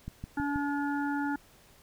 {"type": "click train", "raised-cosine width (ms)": 5, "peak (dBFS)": -25, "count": 4, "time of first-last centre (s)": [0.08, 0.559], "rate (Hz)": 6.26}
{"type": "harmonic tone", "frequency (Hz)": 286.3, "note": "D4", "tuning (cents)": -44, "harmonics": [1, 3, 5, 6], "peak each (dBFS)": [-30, -35, -37, -44], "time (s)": [0.37, 1.36], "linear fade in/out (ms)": 5}
{"effects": ["pink hiss -59 dBFS RMS until 1.82 s"]}